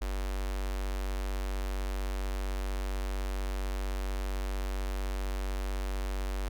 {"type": "tone with notch filter", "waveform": "square", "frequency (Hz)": 47.84, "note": "G1", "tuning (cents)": -41, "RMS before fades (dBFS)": -33, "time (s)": [0.01, 6.49], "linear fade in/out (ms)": 10, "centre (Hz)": 130, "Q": 0.51, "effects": []}